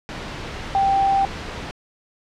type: tone in noise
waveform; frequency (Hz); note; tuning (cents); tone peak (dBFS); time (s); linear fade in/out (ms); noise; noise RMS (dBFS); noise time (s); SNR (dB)
sine; 784; G5; 0; -15; 0.75-1.25; 0; pink; -31; 0.09-1.71; +13
effects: low-pass 4000 Hz 12 dB/octave